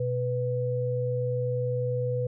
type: tone pair together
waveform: sine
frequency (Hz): 123.9 / 495.6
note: B2 / B4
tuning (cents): +6 / +6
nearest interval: 2 octaves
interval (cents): 2400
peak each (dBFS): -28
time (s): 0-2.27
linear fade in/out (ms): 5
effects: none